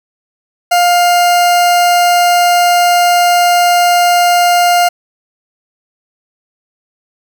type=tone; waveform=40% pulse; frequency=704 Hz; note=F5; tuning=14 cents sharp; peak=-6 dBFS; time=0.71-4.89 s; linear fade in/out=10 ms; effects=none